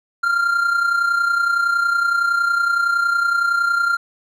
triangle tone with amplitude modulation, 1390 Hz, F6, 9 cents flat, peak -11 dBFS, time 0.23-3.97 s, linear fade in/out 10 ms, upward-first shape sine, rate 30.8 Hz, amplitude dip 55%, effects none

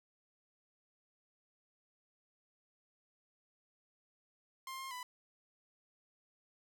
sawtooth tone with pitch steps, 1057 / 1064 / 996 Hz, C6 / C6 / B5, +17 / +29 / +14 cents, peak -39 dBFS, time 4.67-5.03 s, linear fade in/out 2 ms, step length 120 ms, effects none

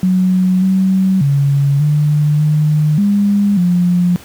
sine tone with pitch steps, 184.7 / 189.6 / 140.4 / 149 / 151.8 / 202.7 / 176.9 Hz, F#3 / F#3 / C#3 / D3 / D#3 / G#3 / F3, -3 / +43 / +22 / +25 / -42 / -42 / +23 cents, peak -9 dBFS, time 0.03-4.16 s, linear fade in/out 0 ms, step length 590 ms, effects pink hiss -38 dBFS RMS until 4.24 s + high-pass 60 Hz 12 dB/octave

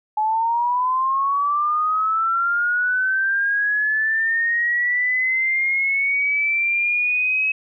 sine linear sweep, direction up, 850 to 2565 Hz, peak -17 dBFS, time 0.17-7.52 s, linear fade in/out 5 ms, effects none

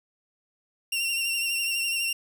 sawtooth tone with vibrato, 2749 Hz, F7, 28 cents flat, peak -22 dBFS, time 0.92-2.13 s, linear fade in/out 5 ms, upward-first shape triangle, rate 12 Hz, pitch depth 38 cents each way, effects none

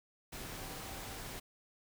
sine tone in noise, 774 Hz, G5, 22 cents flat, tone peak -55 dBFS, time 0.58-1.19 s, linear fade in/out 10 ms, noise pink, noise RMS -45 dBFS, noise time 0.32-1.4 s, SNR -13 dB, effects none

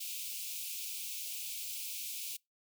white high-pass noise, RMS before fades -41 dBFS, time 0-2.37 s, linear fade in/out 10 ms, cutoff 2300 Hz, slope 96 dB/octave, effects noise-tail reverb RT60 0.2 s tail -25 dB re dry

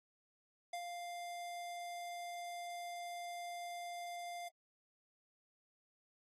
square tone with ADSR envelope, 698.5 Hz, F5, in tune, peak -40 dBFS, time 0.73-4.49 s, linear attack 5 ms, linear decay 71 ms, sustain -4 dB, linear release 17 ms, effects AAC 32 kbps

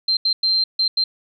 sine tone bursts at uneven times, 4144 Hz, C8, 17 cents flat, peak -15 dBFS, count 5, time 0.08-0.17 / 0.25-0.33 / 0.43-0.64 / 0.79-0.88 / 0.97-1.04 s, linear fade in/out 5 ms, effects none

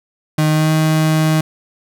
35% pulse tone with pitch glide, 154.3 to 157.09 Hz, D#3 to D#3, -14 to +17 cents, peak -10 dBFS, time 0.38-1.41 s, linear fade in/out 5 ms, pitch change +31 cents, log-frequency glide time 0.5-0.71 s, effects none

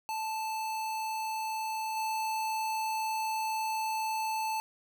square tone with level steps, 878 Hz, A5, 4 cents flat, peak -33 / -31 dBFS, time 0.09-4.6 s, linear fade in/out 0 ms, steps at 1.96 s, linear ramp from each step 10 ms, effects none

